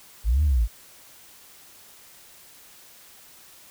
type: linear two-way sweep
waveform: sine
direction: up then down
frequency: 49 to 77.78 to 49 Hz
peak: -16 dBFS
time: 0.24-0.68 s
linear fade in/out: 50 ms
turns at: 0.43 s
effects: tanh soft clip ceiling -14 dBFS + white hiss -50 dBFS RMS until 3.7 s